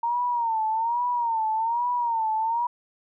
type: tone with vibrato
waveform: sine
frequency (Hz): 924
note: A#5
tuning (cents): -16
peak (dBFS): -22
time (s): 0.03-2.67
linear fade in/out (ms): 5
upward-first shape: sine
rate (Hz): 1.2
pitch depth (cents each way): 100
effects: none